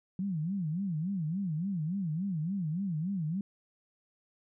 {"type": "tone with vibrato", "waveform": "sine", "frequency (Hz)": 174.61, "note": "F3", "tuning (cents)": 0, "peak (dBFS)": -30, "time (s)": [0.19, 3.41], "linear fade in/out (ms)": 2, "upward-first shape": "sine", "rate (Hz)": 3.5, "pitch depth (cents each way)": 250, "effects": []}